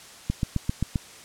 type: click train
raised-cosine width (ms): 5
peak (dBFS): -11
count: 6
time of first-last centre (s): 0.3-0.958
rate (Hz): 7.6
effects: white hiss -46 dBFS RMS until 1.24 s + low-pass 9000 Hz 12 dB/octave